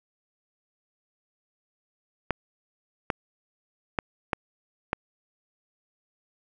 clicks, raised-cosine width 0.5 ms, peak -9 dBFS, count 5, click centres 2.307 / 3.102 / 3.988 / 4.332 / 4.931 s, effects none

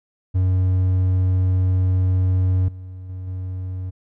triangle tone with level steps, 92.6 Hz, F#2, 2 cents sharp, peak -13 / -30 / -26 / -23 dBFS, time 0.34-3.91 s, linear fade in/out 20 ms, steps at 2.68 / 3.09 / 3.27 s, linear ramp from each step 5 ms, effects none

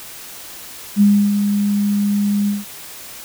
sine tone with ADSR envelope, 203.9 Hz, G#3, 32 cents flat, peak -7 dBFS, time 0.96-2.65 s, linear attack 50 ms, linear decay 300 ms, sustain -7 dB, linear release 170 ms, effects white hiss -35 dBFS RMS until 3.24 s

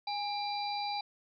harmonic tone with a mistuned harmonic, 792 Hz, G5, 18 cents sharp, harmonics 1 / 3 / 5 / 6, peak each -34 / -44 / -41 / -42 dBFS, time 0.07-1.01 s, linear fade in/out 5 ms, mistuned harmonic 1, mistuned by +64 cents, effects none

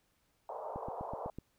white band-pass noise, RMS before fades -42 dBFS, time 0.49-1.3 s, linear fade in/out 2 ms, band 460 to 990 Hz, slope 48 dB/octave
click train, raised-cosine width 3 ms, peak -29 dBFS, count 6, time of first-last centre 0.76-1.386 s, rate 7.99 Hz
effects pink hiss -75 dBFS RMS until 1.58 s

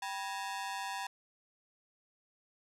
sawtooth ring-modulated tone, 880 Hz, A5, in tune, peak -30 dBFS, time 0.02-1.07 s, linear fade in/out 5 ms, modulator 97.3 Hz, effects low-pass 10000 Hz 12 dB/octave

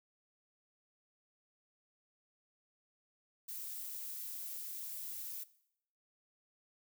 violet noise, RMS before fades -44 dBFS, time 3.48-5.44 s, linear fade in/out 10 ms, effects noise-tail reverb RT60 0.7 s tail -18 dB re dry

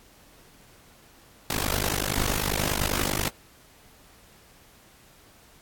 pink noise with amplitude modulation, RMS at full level -23 dBFS, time 1.5-3.29 s, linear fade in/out 2 ms, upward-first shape sine, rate 50.3 Hz, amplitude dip 100%, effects pink hiss -55 dBFS RMS until 5.61 s + AAC 64 kbps

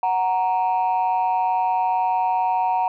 sine tone pair together, 741 / 932.3 Hz, F#5 / A#5, +2 / 0 cents, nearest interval major third, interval 398 cents, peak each -19 dBFS, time 0.03-2.88 s, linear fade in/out 2 ms, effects tanh soft clip ceiling -14 dBFS

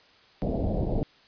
pink low-pass noise, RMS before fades -27 dBFS, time 0.42-1.03 s, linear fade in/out 0 ms, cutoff 710 Hz, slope 48 dB/octave, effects white hiss -57 dBFS RMS until 1.27 s + resampled to 11025 Hz

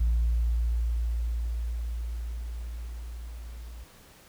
sine tone with level ramp, 57.8 Hz, A#1, 14 cents flat, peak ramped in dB -19 to -39 dBFS, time 0-3.84 s, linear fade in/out 10 ms, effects tanh soft clip ceiling -19 dBFS + pink hiss -54 dBFS RMS until 4.28 s

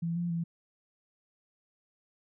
sine tone with pitch steps, 167.8 / 173.1 / 168 Hz, E3 / F3 / E3, +31 / -15 / +33 cents, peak -29 dBFS, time 0.02-0.44 s, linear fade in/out 10 ms, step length 140 ms, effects none

